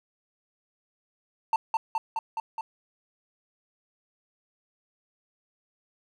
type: tone with echo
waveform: triangle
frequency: 895 Hz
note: A5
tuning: 29 cents sharp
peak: -18 dBFS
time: 1.53-1.56 s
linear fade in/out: 2 ms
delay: 210 ms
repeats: 5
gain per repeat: -2 dB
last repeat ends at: 2.61 s
effects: none